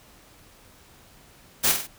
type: noise with echo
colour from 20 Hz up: white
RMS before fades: -20 dBFS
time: 1.63-1.73 s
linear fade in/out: 20 ms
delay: 48 ms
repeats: 3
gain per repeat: -6 dB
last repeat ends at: 1.874 s
effects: pink hiss -53 dBFS RMS until 1.98 s